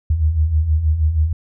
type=beating tone pair; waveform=sine; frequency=73.42 / 79.72 Hz; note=D2 / D#2; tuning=0 / +43 cents; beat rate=6.3 Hz; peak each=-21 / -14 dBFS; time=0.1-1.33 s; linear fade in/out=5 ms; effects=none